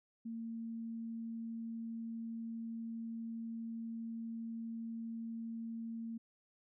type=tone; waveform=sine; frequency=228.1 Hz; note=A#3; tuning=37 cents flat; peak=-40 dBFS; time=0.25-6.18 s; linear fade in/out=10 ms; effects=none